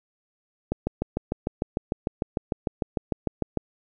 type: click train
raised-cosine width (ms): 2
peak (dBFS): -11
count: 20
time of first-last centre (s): 0.72-3.573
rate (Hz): 6.66
effects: none